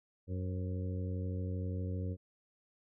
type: harmonic tone with a mistuned harmonic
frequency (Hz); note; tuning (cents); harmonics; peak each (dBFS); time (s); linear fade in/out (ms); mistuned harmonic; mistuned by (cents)
92.5; F#2; 0; 1 / 2 / 3 / 4 / 5 / 6; -35 / -43 / -46 / -51 / -48 / -52; 0.27-2.17; 50; 6; -46
effects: none